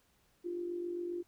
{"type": "tone with amplitude modulation", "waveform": "sine", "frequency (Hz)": 349.2, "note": "F4", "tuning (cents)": 0, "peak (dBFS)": -33, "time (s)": [0.44, 1.23], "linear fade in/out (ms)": 20, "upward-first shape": "sine", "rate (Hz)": 47.5, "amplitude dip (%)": 55, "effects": ["pink hiss -71 dBFS RMS until 1.27 s"]}